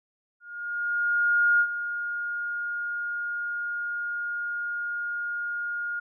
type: tone with ADSR envelope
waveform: sine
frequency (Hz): 1423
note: F6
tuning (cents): +32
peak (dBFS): -17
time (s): 0.4-6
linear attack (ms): 1200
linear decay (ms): 67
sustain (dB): -11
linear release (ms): 10
effects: none